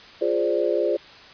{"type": "chord", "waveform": "sine", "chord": "D half-diminished seventh", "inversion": "first", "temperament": "equal", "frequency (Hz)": [349.2, 415.3, 523.3, 587.3], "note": ["F4", "Ab4", "C5", "D5"], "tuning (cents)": [0, 0, 0, 0], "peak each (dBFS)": -25, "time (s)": [0.21, 0.97], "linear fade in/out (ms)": 10, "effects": ["white hiss -45 dBFS RMS until 1.33 s", "resampled to 11025 Hz"]}